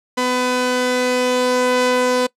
sawtooth tone pair together, 250.6 / 501.5 Hz, B3 / B4, +25 / +26 cents, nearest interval octave, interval 1201 cents, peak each -17 / -13 dBFS, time 0.17-2.27 s, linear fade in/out 10 ms, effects noise-tail reverb RT60 0.1 s tail -22 dB re dry + low-pass 9000 Hz 12 dB/octave

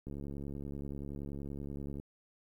click train, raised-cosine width 3 ms, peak -30 dBFS, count 137, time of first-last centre 0.07-1.999 s, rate 70.5 Hz, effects 11-bit

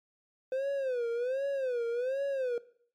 triangle tone with vibrato, 510 Hz, C5, 44 cents flat, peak -27 dBFS, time 0.52-2.58 s, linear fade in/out 2 ms, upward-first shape sine, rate 1.3 Hz, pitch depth 160 cents each way, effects noise-tail reverb RT60 0.6 s tail -20 dB re dry + MP3 64 kbps

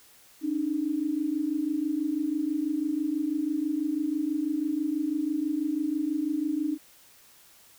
sine tone pair together, 281.7 / 307.8 Hz, C#4 / D#4, +28 / -19 cents, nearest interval major second, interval 153 cents, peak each -30 / -27 dBFS, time 0.41-6.78 s, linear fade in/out 50 ms, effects white hiss -56 dBFS RMS until 7.78 s

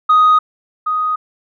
sine tone with echo, 1248 Hz, D#6, 5 cents sharp, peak -5 dBFS, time 0.09-0.39 s, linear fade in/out 10 ms, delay 770 ms, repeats 1, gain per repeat -9 dB, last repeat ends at 1.16 s, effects tanh soft clip ceiling -5 dBFS

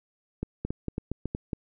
two click trains, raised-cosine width 3 ms, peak -17 / -17 dBFS, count 5 / 4, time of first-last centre 0.43-1.532 / 0.65-1.349 s, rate 3.63 / 4.29 Hz, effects none

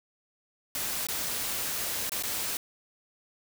white noise with dropouts, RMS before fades -32 dBFS, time 0.75-2.57 s, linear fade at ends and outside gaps 1 ms, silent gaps 1.069-1.086 / 2.095-2.119 / 2.225-2.235 s, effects none

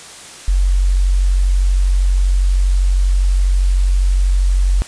sine tone, 46.25 Hz, F#1, in tune, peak -10 dBFS, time 0.48-4.82 s, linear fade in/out 0 ms, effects white hiss -35 dBFS RMS until 4.87 s + resampled to 22050 Hz

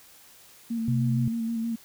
sine tone with vibrato, 228.8 Hz, A#3, 32 cents flat, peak -26 dBFS, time 0.7-1.76 s, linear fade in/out 10 ms, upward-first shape square, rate 6.4 Hz, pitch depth 23 cents each way
sine tone, 128.9 Hz, C3, 26 cents flat, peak -23 dBFS, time 0.88-1.28 s, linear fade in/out 2 ms
effects white hiss -53 dBFS RMS until 1.84 s

